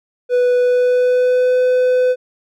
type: tone with pitch glide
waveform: triangle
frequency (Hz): 493.9 to 504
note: B4 to B4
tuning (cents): 0 to +35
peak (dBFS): -9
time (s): 0.29-2.16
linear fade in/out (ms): 50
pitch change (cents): +35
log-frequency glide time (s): 0.59-1.59
effects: none